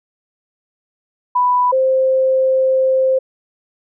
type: tone pair in turn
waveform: sine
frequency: 990 / 524.4 Hz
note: B5 / C5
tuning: +4 / +4 cents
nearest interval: major seventh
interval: 1100 cents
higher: first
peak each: -11 dBFS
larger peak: neither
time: 1.35-1.72 / 1.72-3.19 s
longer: second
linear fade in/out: 10 ms
effects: none